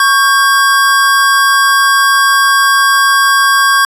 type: tone pair together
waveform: square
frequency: 1110 / 1596.3 Hz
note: C#6 / G6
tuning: +2 / +31 cents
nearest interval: tritone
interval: 629 cents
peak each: -10 dBFS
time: 0-3.85 s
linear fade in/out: 2 ms
effects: resampled to 32000 Hz